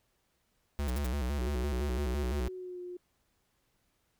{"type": "tone with vibrato", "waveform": "square", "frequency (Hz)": 66.9, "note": "C2", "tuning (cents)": 39, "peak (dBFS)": -31, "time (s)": [0.79, 2.48], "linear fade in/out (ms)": 0, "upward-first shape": "square", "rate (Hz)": 5.9, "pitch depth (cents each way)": 130}
{"type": "noise bursts", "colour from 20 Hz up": "white", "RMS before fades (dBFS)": -44, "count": 3, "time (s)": [0.88, 1.064], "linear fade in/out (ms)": 0, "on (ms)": 20, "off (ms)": 62}
{"type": "tone with pitch glide", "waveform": "sine", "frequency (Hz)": [370, 357.2], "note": ["F#4", "F4"], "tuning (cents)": [0, 39], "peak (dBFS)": -39, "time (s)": [1.41, 2.97], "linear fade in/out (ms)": 5, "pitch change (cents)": -61, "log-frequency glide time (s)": [2.54, 2.8]}
{"effects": ["pink hiss -75 dBFS RMS until 4.19 s"]}